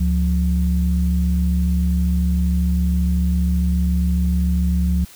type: tone pair together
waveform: sine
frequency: 71 / 178.19 Hz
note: C#2 / F3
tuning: +42 / +35 cents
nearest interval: octave + major third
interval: 1593 cents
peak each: -16 / -19 dBFS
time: 0-5.05 s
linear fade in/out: 10 ms
effects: tanh soft clip ceiling -7 dBFS + white hiss -44 dBFS RMS until 5.15 s